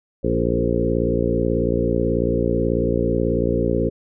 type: harmonic tone with a mistuned harmonic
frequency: 58.27 Hz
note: A#1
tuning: in tune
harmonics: 1 / 2 / 3 / 4 / 5 / 6 / 7 / 8 / 9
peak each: -26 / -26 / -26 / -26 / -26 / -26 / -26 / -26 / -26 dBFS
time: 0.23-3.9 s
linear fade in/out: 20 ms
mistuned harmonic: 7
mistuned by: +17 cents
effects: none